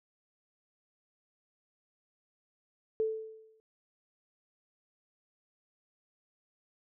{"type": "tone with exponential decay", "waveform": "sine", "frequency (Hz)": 440, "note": "A4", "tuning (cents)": 0, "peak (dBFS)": -25, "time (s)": [3, 3.6], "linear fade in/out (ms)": 0, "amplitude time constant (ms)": 130, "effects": []}